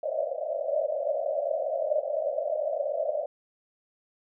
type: band-pass noise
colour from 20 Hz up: white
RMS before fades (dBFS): -29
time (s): 0.03-3.26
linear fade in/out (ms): 5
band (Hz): 550 to 650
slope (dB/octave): 96
effects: none